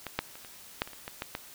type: clicks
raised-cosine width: 0.3 ms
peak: -19 / -11 / -30 / -30 / -11 / -27 / -29 / -21 / -17 / -17 dBFS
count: 10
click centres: 0.067 / 0.19 / 0.355 / 0.448 / 0.819 / 0.875 / 0.933 / 1.079 / 1.221 / 1.351 s
effects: white hiss -50 dBFS RMS until 1.54 s